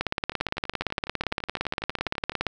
two click trains, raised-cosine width 0.3 ms, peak -22 / -9 dBFS, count 25 / 44, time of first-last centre 0.32-2.32 / 0.01-2.467 s, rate 12 / 17.5 Hz, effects none

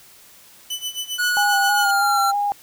sawtooth tone with tremolo, 2996 Hz, F#7, 21 cents sharp, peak -20 dBFS, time 0.7-1.91 s, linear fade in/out 5 ms, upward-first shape sine, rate 7.5 Hz, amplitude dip 85%
square tone with pitch glide, 1459 to 1361.3 Hz, F#6 to F6, -25 to -45 cents, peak -19 dBFS, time 1.18-2.32 s, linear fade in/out 20 ms, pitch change -120 cents, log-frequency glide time 1.67-2.18 s
sine tone with vibrato, 807 Hz, G#5, 50 cents flat, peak -18 dBFS, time 1.37-2.52 s, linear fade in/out 0 ms, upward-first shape square, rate 3.1 Hz, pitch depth 22 cents each way
effects white hiss -48 dBFS RMS until 2.62 s

